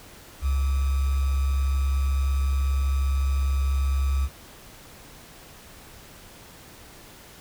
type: tone with sample-and-hold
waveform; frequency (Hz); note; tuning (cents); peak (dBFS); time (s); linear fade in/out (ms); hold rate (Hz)
sine; 68; C#2; -33; -20; 0.41-4.29; 50; 1225
effects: pink hiss -47 dBFS RMS until 7.4 s